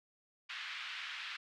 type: band-pass noise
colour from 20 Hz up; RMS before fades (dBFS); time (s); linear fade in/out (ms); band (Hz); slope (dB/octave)
white; -44; 0.49-1.37; 10; 1300 to 3400; 24
effects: none